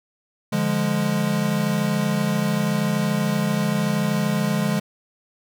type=chord; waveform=square; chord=D diminished; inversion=none; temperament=equal; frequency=146.83 / 174.61 / 207.7 Hz; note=D3 / F3 / Ab3; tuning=0 / 0 / 0 cents; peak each=-26 / -26 / -23 dBFS; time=0.52-4.8 s; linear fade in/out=10 ms; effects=none